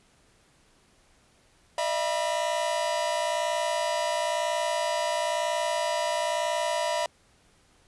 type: tone cluster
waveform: 45% pulse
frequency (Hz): 607 / 668 / 971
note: D#5 / E5 / B5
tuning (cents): -43 / +23 / -30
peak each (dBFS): -30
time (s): 1.78-7.06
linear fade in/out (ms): 2
effects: pink hiss -62 dBFS RMS until 7.87 s + resampled to 24000 Hz